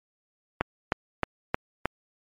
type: click train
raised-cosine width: 0.5 ms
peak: -8 dBFS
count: 5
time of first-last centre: 0.61-1.856 s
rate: 3.21 Hz
effects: MP3 64 kbps